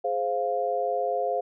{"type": "chord", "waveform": "sine", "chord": "F minor", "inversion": "first", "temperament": "just", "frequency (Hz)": [419.1, 523.8, 698.5], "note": ["Ab4", "C5", "F5"], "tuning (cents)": [16, 2, 0], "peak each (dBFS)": [-31, -28, -27], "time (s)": [0.04, 1.41], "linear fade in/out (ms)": 10, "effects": []}